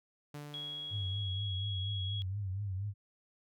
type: tone with exponential decay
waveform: sawtooth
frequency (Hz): 146.83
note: D3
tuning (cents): 0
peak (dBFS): -38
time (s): 0.34-2.05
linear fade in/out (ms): 5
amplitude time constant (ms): 370
type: tone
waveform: sine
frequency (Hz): 3322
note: G#7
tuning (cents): 0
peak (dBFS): -39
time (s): 0.54-2.22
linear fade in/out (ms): 0
type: tone with vibrato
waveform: sine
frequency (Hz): 98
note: G2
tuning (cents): 0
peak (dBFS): -34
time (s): 0.9-2.94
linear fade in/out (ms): 50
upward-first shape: triangle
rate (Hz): 4.2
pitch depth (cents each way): 120
effects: none